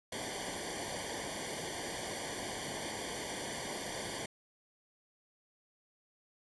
pink noise with comb filter, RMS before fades -40 dBFS, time 0.12-4.26 s, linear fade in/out 5 ms, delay 0.76 ms, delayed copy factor -1, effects resampled to 24000 Hz

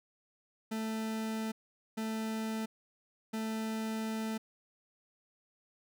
40% pulse tone bursts at uneven times, 220.7 Hz, A3, 5 cents sharp, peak -33 dBFS, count 3, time 0.71-1.52 / 1.97-2.66 / 3.33-4.38 s, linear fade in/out 10 ms, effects none

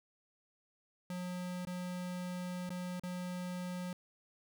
square tone with dropouts, 180 Hz, F#3, 47 cents flat, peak -39 dBFS, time 1.1-3.93 s, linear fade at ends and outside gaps 2 ms, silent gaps 1.651-1.671 / 2.693-2.703 / 2.997-3.035 s, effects none

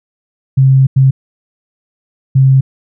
sine tone bursts at uneven times, 133.5 Hz, C3, 35 cents sharp, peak -4 dBFS, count 3, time 0.57-0.87 / 0.96-1.11 / 2.35-2.61 s, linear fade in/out 10 ms, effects none

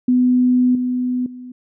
sine tone with level steps, 250 Hz, B3, 21 cents sharp, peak -11 / -17 / -31 dBFS, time 0.08-1.52 s, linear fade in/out 5 ms, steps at 0.75 / 1.26 s, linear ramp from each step 2 ms, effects none

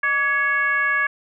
sine tone with frequency modulation, 1677 Hz, G#6, 16 cents sharp, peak -17 dBFS, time 0.03-1.07 s, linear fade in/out 5 ms, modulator 530 Hz, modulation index 0.87, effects none

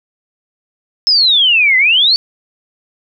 sine exponential two-way sweep, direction down then up, 5274 to 1994 to 4588 Hz, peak -7 dBFS, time 1.07-2.16 s, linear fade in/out 0 ms, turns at 1.77 s, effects none

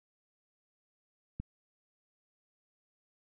click, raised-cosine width 5 ms, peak -25 dBFS, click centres 1.4 s, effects none

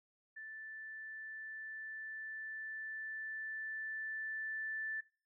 sine tone with level ramp, 1760 Hz, A6, in tune, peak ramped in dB -46 to -37 dBFS, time 0.36-5.01 s, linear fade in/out 10 ms, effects noise-tail reverb RT60 0.4 s tail -22 dB re dry

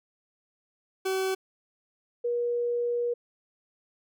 40% pulse / sine tone pair in turn, 380.3 / 479.1 Hz, F#4 / A#4, +48 / +47 cents, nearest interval major third, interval 399 cents, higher second, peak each -25 dBFS, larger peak neither, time 1.05-1.35 / 2.24-3.14 s, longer second, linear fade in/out 10 ms, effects none

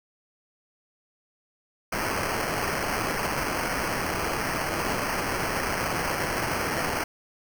white noise with sample-and-hold, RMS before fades -28 dBFS, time 1.92-7.04 s, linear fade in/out 5 ms, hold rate 3675 Hz, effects none

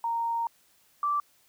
sine tone pair in turn, 927 / 1167.9 Hz, A#5 / D6, -10 / -10 cents, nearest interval major third, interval 400 cents, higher second, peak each -26 / -24 dBFS, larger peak second, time 0.04-0.47 / 1.03-1.2 s, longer first, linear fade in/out 2 ms, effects white hiss -64 dBFS RMS until 1.48 s

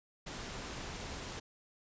pink noise, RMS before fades -43 dBFS, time 0.26-1.4 s, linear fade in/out 10 ms, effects resampled to 16000 Hz

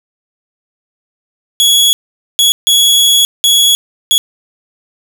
sawtooth tone bursts at uneven times, 3357 Hz, G#7, 18 cents sharp, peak -3 dBFS, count 5, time 1.6-1.93 / 2.39-2.52 / 2.67-3.25 / 3.44-3.75 / 4.11-4.18 s, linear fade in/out 0 ms, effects none

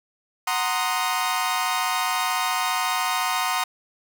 sawtooth chord, C half-diminished seventh, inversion second, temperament equal, 740 / 932.3 / 1046.5 / 1244.5 Hz, Gb5 / Bb5 / C6 / Eb6, 0 / 0 / 0 / 0 cents, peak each -24 dBFS, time 0.47-3.64 s, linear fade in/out 5 ms, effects none

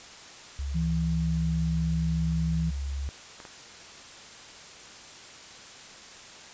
sine tone, 69.3 Hz, C#2, in tune, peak -29 dBFS, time 0.59-3.09 s, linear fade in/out 0 ms
sine tone with pitch glide, 164.1 to 162.87 Hz, E3 to E3, -8 to -21 cents, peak -25 dBFS, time 0.74-2.71 s, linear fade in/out 20 ms, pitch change -13 cents, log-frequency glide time 1.08-1.32 s
clicks, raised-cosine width 0.5 ms, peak -28 dBFS, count 2, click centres 3.402 / 3.452 s
effects white hiss -46 dBFS RMS until 6.53 s + resampled to 16000 Hz

